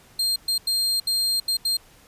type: tone bursts at uneven times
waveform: 40% pulse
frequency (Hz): 4200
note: C8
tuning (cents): +6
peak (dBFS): -19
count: 6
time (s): 0.19-0.36 / 0.48-0.58 / 0.67-1 / 1.07-1.4 / 1.48-1.57 / 1.65-1.77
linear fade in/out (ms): 5
effects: pink hiss -53 dBFS RMS until 2.07 s + resampled to 32000 Hz